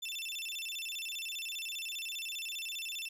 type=tone with vibrato; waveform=35% pulse; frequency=3067 Hz; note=G7; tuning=38 cents flat; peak=-36 dBFS; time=0.02-3.09 s; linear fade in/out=10 ms; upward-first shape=square; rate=15 Hz; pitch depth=240 cents each way; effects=none